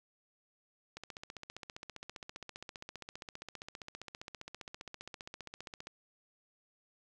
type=click train; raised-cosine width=0.2 ms; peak=-27 dBFS; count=75; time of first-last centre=0.97-5.871 s; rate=15.1 Hz; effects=none